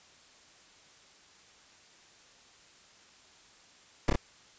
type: noise with echo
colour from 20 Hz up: brown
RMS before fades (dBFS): -23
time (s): 4.08-4.1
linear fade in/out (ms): 2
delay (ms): 29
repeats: 2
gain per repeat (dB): -2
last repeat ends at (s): 4.158
effects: white hiss -58 dBFS RMS until 4.58 s + resampled to 16000 Hz